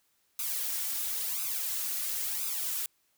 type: noise with flanger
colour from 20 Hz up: blue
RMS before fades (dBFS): -33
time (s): 0.39-2.86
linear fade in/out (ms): 2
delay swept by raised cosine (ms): 0.8 to 3.6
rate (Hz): 0.97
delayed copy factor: +0.9
effects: white hiss -72 dBFS RMS until 3.17 s